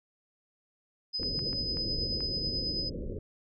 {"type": "tone with tremolo", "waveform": "sine", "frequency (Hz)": 5020, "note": "D#8", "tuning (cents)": 15, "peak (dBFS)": -29, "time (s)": [1.13, 2.9], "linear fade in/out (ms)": 20, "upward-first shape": "triangle", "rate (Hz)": 9.2, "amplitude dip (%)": 45}
{"type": "low-pass noise", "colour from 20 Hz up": "pink", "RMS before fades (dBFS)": -37, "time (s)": [1.19, 3.19], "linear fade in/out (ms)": 5, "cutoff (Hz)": 560, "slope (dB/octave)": 96}
{"type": "clicks", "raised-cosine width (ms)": 0.5, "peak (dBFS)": -32, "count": 5, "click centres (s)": [1.231, 1.392, 1.53, 1.771, 2.206]}
{"effects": []}